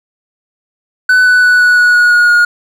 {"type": "tone with pitch steps", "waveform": "triangle", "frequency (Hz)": [1500, 1490.5, 1481.1, 1471.7, 1462.4, 1453.1, 1443.9, 1434.7], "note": ["F#6", "F#6", "F#6", "F#6", "F#6", "F#6", "F#6", "F6"], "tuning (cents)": [23, 12, 1, -10, -21, -32, -43, 46], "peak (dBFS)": -3, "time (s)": [1.09, 2.45], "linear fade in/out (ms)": 5, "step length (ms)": 170, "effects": []}